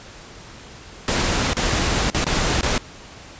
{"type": "noise with dropouts", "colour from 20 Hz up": "pink", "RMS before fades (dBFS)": -20, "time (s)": [1.08, 2.78], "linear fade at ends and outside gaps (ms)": 1, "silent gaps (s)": [[1.534, 1.568], [2.101, 2.146], [2.243, 2.266], [2.61, 2.63]], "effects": ["pink hiss -41 dBFS RMS until 3.39 s", "resampled to 16000 Hz"]}